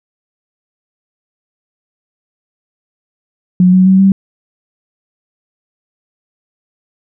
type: tone with pitch steps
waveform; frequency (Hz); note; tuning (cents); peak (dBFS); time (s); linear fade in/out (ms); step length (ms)
sine; 181.8 / 185.73 / 189.74 / 193.84; F#3 / F#3 / F#3 / G3; -30 / +7 / +44 / -19; -4; 3.6-4.12; 2; 130
effects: none